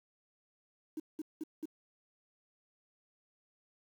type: tone bursts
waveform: triangle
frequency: 311.1 Hz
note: D#4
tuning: in tune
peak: -32 dBFS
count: 4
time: 0.97-1.656 s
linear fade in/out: 5 ms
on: 29 ms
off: 190 ms
effects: tanh soft clip ceiling -34 dBFS + 10-bit